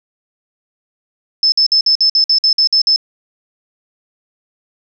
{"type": "tone bursts", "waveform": "sine", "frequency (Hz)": 5250, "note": "E8", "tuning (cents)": -8, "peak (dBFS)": -8, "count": 11, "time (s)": [1.43, 2.961], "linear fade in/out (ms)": 2, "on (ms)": 91, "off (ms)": 53, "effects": []}